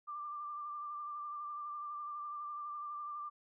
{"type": "tone with vibrato", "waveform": "sine", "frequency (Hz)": 1183, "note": "D6", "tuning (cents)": 12, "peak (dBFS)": -40, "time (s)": [0.07, 3.3], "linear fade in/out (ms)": 20, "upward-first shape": "sine", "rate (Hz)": 12, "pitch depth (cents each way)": 26, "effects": []}